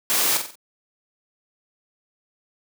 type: noise with echo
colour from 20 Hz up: white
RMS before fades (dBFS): -21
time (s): 0.1-0.37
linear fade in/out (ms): 0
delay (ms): 46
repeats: 4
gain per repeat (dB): -7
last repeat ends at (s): 0.554
effects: high-pass 200 Hz 12 dB/octave